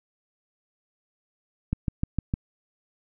click train, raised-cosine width 5 ms, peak -12 dBFS, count 5, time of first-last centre 1.73-2.339 s, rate 6.57 Hz, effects none

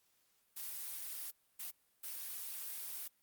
blue noise bursts at uneven times, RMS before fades -44 dBFS, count 3, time 0.56-1.31 / 1.59-1.71 / 2.03-3.08 s, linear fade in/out 10 ms, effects white hiss -75 dBFS RMS until 3.22 s + Opus 48 kbps

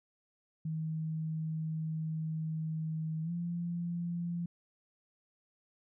sine tone with pitch glide, 158.6 to 171.96 Hz, D#3 to F3, +33 to -27 cents, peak -33 dBFS, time 0.65-4.46 s, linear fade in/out 5 ms, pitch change +140 cents, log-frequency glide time 3.23-3.31 s, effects none

